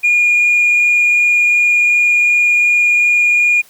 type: tone with frequency modulation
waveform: sine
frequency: 2430 Hz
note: D#7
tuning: 42 cents flat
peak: -7 dBFS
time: 0.03-3.62 s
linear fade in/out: 20 ms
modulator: 22.7 Hz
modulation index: 0.73
effects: tanh soft clip ceiling -6 dBFS + white hiss -46 dBFS RMS until 3.69 s